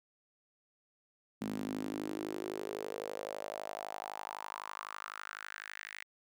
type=tone with high-pass filter sweep; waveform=sawtooth; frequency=51.91 Hz; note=G#1; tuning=in tune; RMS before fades=-42 dBFS; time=1.41-6.04 s; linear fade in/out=5 ms; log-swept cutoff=220 to 2000 Hz; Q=4.4; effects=none